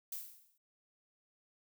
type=noise with exponential decay; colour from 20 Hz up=violet; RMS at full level=-39 dBFS; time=0.12-0.58 s; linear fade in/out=5 ms; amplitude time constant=100 ms; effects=none